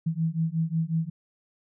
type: beating tone pair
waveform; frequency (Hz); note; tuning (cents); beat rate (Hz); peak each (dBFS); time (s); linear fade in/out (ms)
sine; 160 / 165.5; D#3 / E3; +49 / +7; 5.5; -27; 0.06-1.1; 10
effects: none